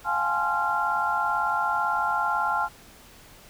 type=tone cluster; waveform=sine; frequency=700 / 794 / 852 / 1047 / 1382 Hz; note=F5 / G5 / G#5 / C6 / F6; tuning=+4 / +22 / +44 / +1 / -19 cents; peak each=-33 / -33 / -27 / -30 / -26 dBFS; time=0.04-2.69 s; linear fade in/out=50 ms; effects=pink hiss -50 dBFS RMS until 3.49 s